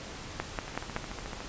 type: two click trains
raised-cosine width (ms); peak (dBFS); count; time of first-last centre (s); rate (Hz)
0.5; -15 / -24; 4 / 11; 0.4-0.964 / 0.68-1.405; 5.32 / 13.8
effects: pink hiss -42 dBFS RMS until 1.48 s + resampled to 16000 Hz